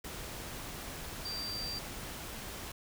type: tone in noise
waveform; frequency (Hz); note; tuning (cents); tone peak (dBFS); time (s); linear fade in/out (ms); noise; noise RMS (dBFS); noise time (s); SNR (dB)
sine; 4699; D8; 0; -37; 1.25-1.79; 5; pink; -43; 0.04-2.72; +3
effects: none